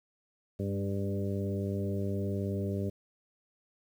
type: harmonic tone with a mistuned harmonic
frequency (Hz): 99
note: G2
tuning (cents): +18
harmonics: 1 / 2 / 3 / 4 / 5 / 6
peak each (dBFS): -33 / -35 / -41 / -38 / -43 / -43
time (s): 0.59-2.9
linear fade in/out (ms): 10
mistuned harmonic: 3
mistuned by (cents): -16
effects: 10-bit